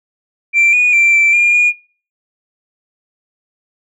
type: tone with pitch steps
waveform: sine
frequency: 2353 / 2459 / 2354 / 2338 / 2409 / 2437 Hz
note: D7 / D#7 / D7 / D7 / D7 / D#7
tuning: +3 / -21 / +3 / -8 / +43 / -37 cents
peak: -6 dBFS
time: 0.53-1.73 s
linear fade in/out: 50 ms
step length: 200 ms
effects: noise-tail reverb RT60 0.4 s tail -20 dB re dry + tanh soft clip ceiling -5 dBFS